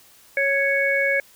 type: harmonic tone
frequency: 554.4 Hz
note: C#5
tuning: in tune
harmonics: 1 / 3 / 4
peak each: -23 / -23 / -21 dBFS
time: 0.37-1.2 s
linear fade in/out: 2 ms
effects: white hiss -52 dBFS RMS until 1.35 s